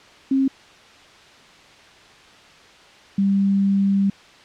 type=tone pair in turn; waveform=sine; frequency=268.6 / 197.12 Hz; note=C4 / G3; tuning=+46 / +10 cents; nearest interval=perfect fourth; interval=536 cents; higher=first; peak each=-15 dBFS; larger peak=neither; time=0.31-0.48 / 3.18-4.1 s; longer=second; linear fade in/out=5 ms; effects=white hiss -47 dBFS RMS until 4.44 s + low-pass 4000 Hz 12 dB/octave